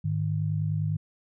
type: tone pair together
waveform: sine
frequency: 104.01 / 154 Hz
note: G#2 / D#3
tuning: +3 / -17 cents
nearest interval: perfect fifth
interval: 680 cents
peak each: -28 / -27 dBFS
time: 0.04-0.97 s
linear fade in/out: 10 ms
effects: none